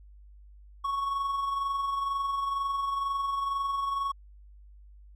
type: tone with amplitude modulation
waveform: triangle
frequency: 1108.7 Hz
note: C#6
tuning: in tune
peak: -24 dBFS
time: 0.84-4.12 s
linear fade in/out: 10 ms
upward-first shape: sine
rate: 22.1 Hz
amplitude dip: 40%
effects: added 50 Hz sine -49 dBFS peak until 5.15 s